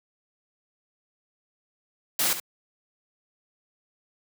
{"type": "noise with echo", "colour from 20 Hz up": "white", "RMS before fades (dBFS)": -24, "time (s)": [2.19, 2.33], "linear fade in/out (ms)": 2, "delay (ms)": 70, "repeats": 1, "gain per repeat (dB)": -10, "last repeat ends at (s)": 2.4, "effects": ["high-pass 150 Hz 12 dB/octave"]}